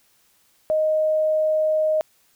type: tone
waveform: sine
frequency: 622.3 Hz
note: D#5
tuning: in tune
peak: -17 dBFS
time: 0.7-2.01 s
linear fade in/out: 0 ms
effects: white hiss -61 dBFS RMS until 2.35 s